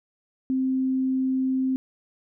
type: tone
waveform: sine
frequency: 261.6 Hz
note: C4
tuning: in tune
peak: -21 dBFS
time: 0.5-1.76 s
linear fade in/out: 0 ms
effects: none